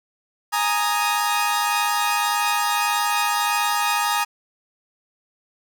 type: chord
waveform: sawtooth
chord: Ab suspended second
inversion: none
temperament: equal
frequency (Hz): 830.6 / 932.3 / 1244.5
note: Ab5 / Bb5 / Eb6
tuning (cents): 0 / 0 / 0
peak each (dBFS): -20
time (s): 0.52-4.25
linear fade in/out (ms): 20
effects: none